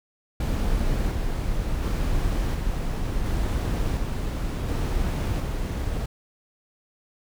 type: noise with tremolo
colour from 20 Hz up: brown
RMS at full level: -24 dBFS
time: 0.4-6.06 s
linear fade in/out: 5 ms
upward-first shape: square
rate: 0.7 Hz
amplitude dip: 25%
effects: none